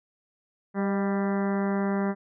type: harmonic tone with a mistuned harmonic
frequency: 197.4 Hz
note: G3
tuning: 12 cents sharp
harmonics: 1 / 2 / 3 / 4 / 5 / 6 / 7 / 8 / 9 / 10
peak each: -25 / -31 / -35 / -37 / -39 / -41 / -42 / -43 / -44 / -45 dBFS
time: 0.74-2.15 s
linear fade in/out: 50 ms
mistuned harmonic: 3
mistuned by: +37 cents
effects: none